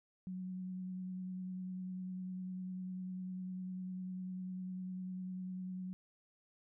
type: tone with vibrato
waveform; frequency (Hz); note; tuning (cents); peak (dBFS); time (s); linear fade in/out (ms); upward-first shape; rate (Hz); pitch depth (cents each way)
sine; 184.6; F#3; -4; -40; 0.27-5.93; 0; triangle; 10; 19
effects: none